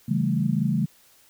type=chord; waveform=sine; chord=A dominant seventh; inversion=first; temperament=equal; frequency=138.59 / 164.81 / 196 / 220 Hz; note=C#3 / E3 / G3 / A3; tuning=0 / 0 / 0 / 0 cents; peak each=-26 dBFS; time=0.08-0.86 s; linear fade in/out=10 ms; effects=white hiss -57 dBFS RMS until 1.29 s